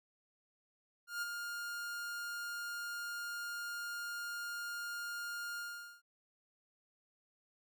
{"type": "tone with ADSR envelope", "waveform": "45% pulse", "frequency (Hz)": 1412, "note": "F6", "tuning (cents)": 19, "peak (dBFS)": -35, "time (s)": [1.07, 6.02], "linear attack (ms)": 150, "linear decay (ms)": 23, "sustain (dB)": -5, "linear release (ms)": 440, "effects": []}